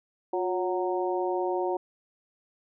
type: harmonic tone with a mistuned harmonic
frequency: 185 Hz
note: F#3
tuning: in tune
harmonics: 2 / 3 / 4 / 5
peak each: -28 / -33 / -32 / -34 dBFS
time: 0.33-1.77 s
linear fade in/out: 5 ms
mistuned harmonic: 2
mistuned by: -50 cents
effects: none